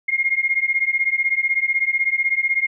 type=beating tone pair; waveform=sine; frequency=2129 / 2145 Hz; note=C7 / C7; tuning=+30 / +42 cents; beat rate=16 Hz; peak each=-20 dBFS; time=0.08-2.67 s; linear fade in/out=10 ms; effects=none